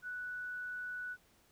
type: tone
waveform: sine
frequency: 1480 Hz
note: F#6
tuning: in tune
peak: -39 dBFS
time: 0.02-1.17 s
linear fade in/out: 50 ms
effects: pink hiss -68 dBFS RMS until 1.51 s